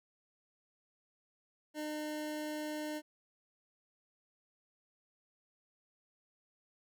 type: tone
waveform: 25% pulse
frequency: 303.5 Hz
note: D#4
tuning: 43 cents flat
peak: -34 dBFS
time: 1.74-3.02 s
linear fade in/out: 50 ms
effects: none